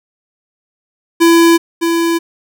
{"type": "tone with echo", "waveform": "square", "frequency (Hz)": 335, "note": "E4", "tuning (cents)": 28, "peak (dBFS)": -6, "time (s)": [1.2, 1.58], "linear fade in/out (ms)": 20, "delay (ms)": 610, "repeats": 1, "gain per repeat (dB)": -6, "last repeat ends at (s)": 2.19, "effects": []}